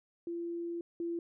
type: tone pair in turn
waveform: sine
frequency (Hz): 341.1 / 339.5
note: F4 / F4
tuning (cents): -41 / -49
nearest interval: unison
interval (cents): 8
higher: first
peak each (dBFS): -35 / -33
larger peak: second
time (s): 0.27-0.81 / 1-1.19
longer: first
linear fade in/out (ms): 2
effects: none